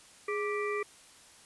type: harmonic tone with a mistuned harmonic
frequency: 392 Hz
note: G4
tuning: in tune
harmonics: 1 / 3 / 5 / 6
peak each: -32 / -37 / -39 / -40 dBFS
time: 0.28-0.83 s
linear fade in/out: 5 ms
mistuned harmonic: 1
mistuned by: +100 cents
effects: white hiss -56 dBFS RMS until 1.45 s + resampled to 24000 Hz